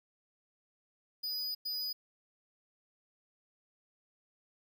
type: tone bursts at uneven times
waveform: square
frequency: 4952 Hz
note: D#8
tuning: 9 cents flat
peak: -35 dBFS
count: 2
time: 1.23-1.55 / 1.65-1.93 s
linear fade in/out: 10 ms
effects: 11-bit